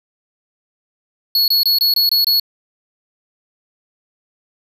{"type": "tone bursts", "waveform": "square", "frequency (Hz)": 4363, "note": "C#8", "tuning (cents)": -28, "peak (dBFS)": -12, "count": 7, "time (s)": [1.35, 2.398], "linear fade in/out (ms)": 2, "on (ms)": 130, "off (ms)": 23, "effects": []}